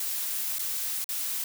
blue noise with dropouts, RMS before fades -31 dBFS, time 0-1.44 s, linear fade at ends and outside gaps 2 ms, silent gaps 0.585-0.592 / 1.043-1.09 s, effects none

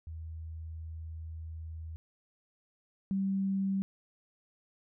sine tone pair in turn, 80.5 / 194.14 Hz, E2 / G3, -41 / -16 cents, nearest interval octave + minor third, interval 1525 cents, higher second, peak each -39 / -28 dBFS, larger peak second, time 0.07-1.96 / 3.11-3.82 s, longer first, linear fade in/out 0 ms, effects none

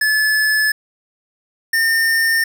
square tone pair in turn, 1726 / 1814.8 Hz, A6 / A#6, -34 / -47 cents, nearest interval minor second, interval 87 cents, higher second, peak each -14 dBFS, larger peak neither, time 0.01-0.72 / 1.73-2.44 s, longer neither, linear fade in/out 5 ms, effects 7-bit

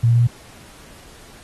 sine tone with pitch steps, 116.54 / 117.62 / 118.71 / 119.82 Hz, A#2 / A#2 / A#2 / A#2, 0 / +16 / +32 / +48 cents, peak -11 dBFS, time 0.03-0.274 s, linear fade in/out 10 ms, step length 61 ms, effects pink hiss -45 dBFS RMS until 1.43 s + AAC 32 kbps

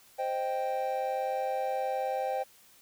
triangle chord, C minor, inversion none, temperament equal, 523.3 / 622.3 / 784 Hz, C5 / Eb5 / G5, 0 / 0 / 0 cents, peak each -31 / -35 / -30 dBFS, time 0.18-2.44 s, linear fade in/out 20 ms, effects white hiss -59 dBFS RMS until 2.81 s

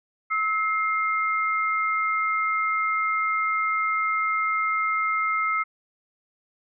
sine tone pair together, 1296 / 2112 Hz, E6 / C7, -30 / +16 cents, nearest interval minor sixth, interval 846 cents, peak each -23 / -26 dBFS, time 0.3-5.64 s, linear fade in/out 20 ms, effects none

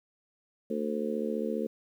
harmonic tone, 74.9 Hz, D2, 35 cents sharp, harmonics 3 / 4 / 5 / 6 / 7, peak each -33 / -39 / -37 / -34 / -37 dBFS, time 0.7-1.67 s, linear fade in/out 5 ms, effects 10-bit

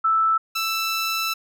sine / 15% pulse tone pair in turn, 1318.5 / 1325.1 Hz, E6 / E6, 0 / +9 cents, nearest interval unison, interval 9 cents, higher second, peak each -16 dBFS, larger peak neither, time 0.04-0.38 / 0.55-1.34 s, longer second, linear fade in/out 10 ms, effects none

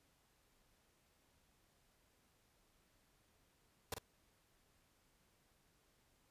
pink noise with echo, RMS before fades -41 dBFS, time 3.92-3.94 s, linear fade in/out 2 ms, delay 44 ms, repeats 1, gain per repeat -6 dB, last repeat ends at 3.984 s, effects pink hiss -75 dBFS RMS until 6.3 s + resampled to 32000 Hz

